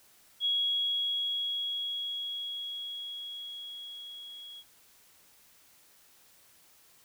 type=tone with level ramp; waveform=sine; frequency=3322 Hz; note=G#7; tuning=in tune; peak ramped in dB=-25 to -44 dBFS; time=0.4-4.64 s; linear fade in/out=50 ms; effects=white hiss -61 dBFS RMS until 7.04 s